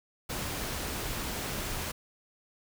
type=noise; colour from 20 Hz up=pink; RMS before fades=-35 dBFS; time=0.29-1.92 s; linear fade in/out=10 ms; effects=none